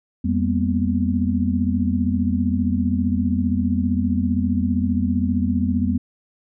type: tone cluster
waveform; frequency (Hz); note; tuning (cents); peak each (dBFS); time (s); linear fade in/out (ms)
sine; 85.5 / 197.3 / 235.1 / 250.3; F2 / G3 / A#3 / B3; -36 / +11 / +15 / +23; -23; 0.24-5.98; 10
effects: none